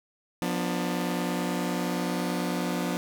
sawtooth chord, B diminished, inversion second, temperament just, 177.8 / 246.9 / 296.3 Hz, F3 / B3 / D4, +31 / 0 / +15 cents, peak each -26 / -28 / -29 dBFS, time 0.42-2.97 s, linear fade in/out 0 ms, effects none

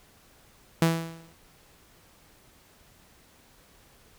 sawtooth tone with exponential decay, 164.81 Hz, E3, in tune, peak -13 dBFS, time 0.82-1.33 s, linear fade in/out 2 ms, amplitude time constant 110 ms, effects pink hiss -58 dBFS RMS until 4.18 s

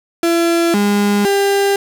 35% pulse tone with pitch steps, 337.6 / 204.1 / 398.3 Hz, E4 / G#3 / G4, +41 / -30 / +28 cents, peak -10 dBFS, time 0.23-1.76 s, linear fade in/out 2 ms, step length 510 ms, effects none

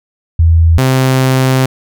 sine / sawtooth tone pair in turn, 82.41 / 130.82 Hz, E2 / C3, 0 / 0 cents, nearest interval minor sixth, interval 800 cents, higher second, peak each -4 dBFS, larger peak neither, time 0.39-0.78 / 0.78-1.66 s, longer second, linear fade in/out 5 ms, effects none

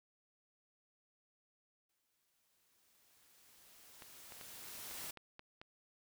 white noise with exponential growth, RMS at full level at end -45 dBFS, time 1.89-5.11 s, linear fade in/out 5 ms, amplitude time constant 700 ms
clicks, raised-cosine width 0.3 ms, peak -35 dBFS, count 9, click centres 4.022 / 4.322 / 4.412 / 4.912 / 5.043 / 5.096 / 5.173 / 5.394 / 5.615 s
effects none

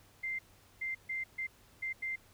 sine tone bursts at uneven times, 2089 Hz, C7, 3 cents flat, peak -34 dBFS, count 6, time 0.23-0.39 / 0.81-0.95 / 1.09-1.24 / 1.38-1.47 / 1.82-1.93 / 2.02-2.16 s, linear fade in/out 10 ms, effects added 97 Hz sine -68 dBFS peak until 2.33 s + pink hiss -63 dBFS RMS until 2.33 s

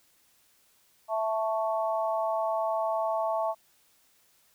sine chord, A major, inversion second, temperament equal, 659.3 / 880 / 1108.7 Hz, E5 / A5 / C#6, 0 / 0 / 0 cents, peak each -28 / -31 / -34 dBFS, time 1.08-3.55 s, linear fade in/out 50 ms, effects white hiss -65 dBFS RMS until 4.54 s

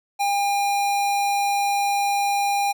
square tone, 805 Hz, G5, 46 cents sharp, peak -20 dBFS, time 0.19-2.73 s, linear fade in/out 20 ms, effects none

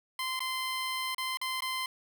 15% pulse tone with dropouts, 1037 Hz, C6, 16 cents flat, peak -25 dBFS, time 0.19-1.86 s, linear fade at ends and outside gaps 2 ms, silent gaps 0.393-0.404 / 1.147-1.181 / 1.372-1.414 / 1.606-1.621 s, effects none

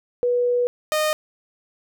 sine / sawtooth tone pair in turn, 488.1 / 615 Hz, B4 / D#5, -20 / -20 cents, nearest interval major third, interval 400 cents, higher second, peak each -17 / -15 dBFS, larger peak second, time 0.23-0.67 / 0.92-1.13 s, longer first, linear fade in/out 0 ms, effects none

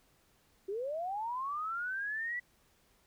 sine linear sweep, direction up, 372.6 to 1975.5 Hz, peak -34 dBFS, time 0.68-2.4 s, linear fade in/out 10 ms, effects pink hiss -69 dBFS RMS until 3.06 s

